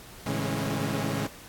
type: tone cluster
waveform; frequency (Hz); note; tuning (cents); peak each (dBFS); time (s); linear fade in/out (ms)
sawtooth; 110 / 140.6 / 162.3 / 207 / 271.8; A2 / C#3 / E3 / G#3 / C#4; 0 / +25 / -27 / -5 / -34; -30; 0.26-1.27; 5
effects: pink hiss -47 dBFS RMS until 1.48 s + AAC 64 kbps